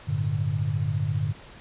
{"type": "chord", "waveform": "sine", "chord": "G suspended second", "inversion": "none", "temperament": "equal with one note detuned", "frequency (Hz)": [98, 112.57, 146.83], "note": ["G2", "A2", "D3"], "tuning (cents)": [0, 40, 0], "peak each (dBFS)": [-28, -28, -27], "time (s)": [0.07, 1.33], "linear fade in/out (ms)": 20, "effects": ["pink hiss -47 dBFS RMS until 1.6 s", "resampled to 8000 Hz"]}